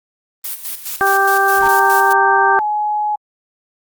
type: noise with tremolo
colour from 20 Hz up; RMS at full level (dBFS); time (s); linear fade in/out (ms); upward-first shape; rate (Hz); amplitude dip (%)
blue; -24; 0.44-2.13; 5; square; 4.8; 65
type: harmonic tone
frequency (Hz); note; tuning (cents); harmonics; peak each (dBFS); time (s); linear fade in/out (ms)
392; G4; 0; 1 / 2 / 3 / 4; -19 / -15 / -17 / -15; 1.01-2.59; 0
type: noise with exponential growth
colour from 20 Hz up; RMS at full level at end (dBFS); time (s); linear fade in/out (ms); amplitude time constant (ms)
pink; -25; 1.42-1.68; 5; 56
type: tone with pitch glide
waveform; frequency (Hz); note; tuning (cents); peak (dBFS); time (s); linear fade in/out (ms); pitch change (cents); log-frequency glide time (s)
sine; 918 to 841.8; A#5 to G#5; -27 to +23; -15; 1.62-3.16; 10; -150; 2.54-2.63
effects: Opus 32 kbps